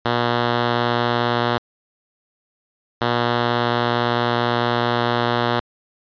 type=tone pair in turn; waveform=5% pulse; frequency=119.7 / 119.7 Hz; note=A#2 / A#2; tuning=+46 / +46 cents; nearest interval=unison; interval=0 cents; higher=neither; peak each=-6 dBFS; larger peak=neither; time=0.05-1.58 / 3.01-5.6 s; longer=second; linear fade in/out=5 ms; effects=resampled to 11025 Hz